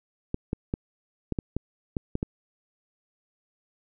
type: clicks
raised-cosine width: 3 ms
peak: -14 dBFS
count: 9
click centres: 0.344 / 0.531 / 0.739 / 1.323 / 1.388 / 1.566 / 1.968 / 2.154 / 2.229 s
effects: none